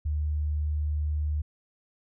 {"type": "tone", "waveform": "sine", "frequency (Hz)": 75.2, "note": "D2", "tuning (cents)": 42, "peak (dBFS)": -25, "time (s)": [0.05, 1.42], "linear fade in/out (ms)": 10, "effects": []}